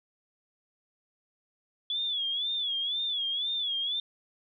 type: tone with vibrato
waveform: sine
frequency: 3409 Hz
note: G#7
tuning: 45 cents sharp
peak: -28 dBFS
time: 1.9-4 s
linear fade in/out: 2 ms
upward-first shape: sine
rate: 2 Hz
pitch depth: 110 cents each way
effects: none